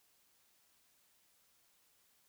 silence, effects white hiss -72 dBFS RMS until 2.28 s

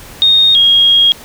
sine tone pair in turn, 3700 / 3270 Hz, A#7 / G#7, -14 / -28 cents, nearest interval major second, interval 214 cents, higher first, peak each -5 dBFS, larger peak neither, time 0.22-0.55 / 0.55-1.12 s, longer second, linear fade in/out 0 ms, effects pink hiss -34 dBFS RMS until 1.24 s

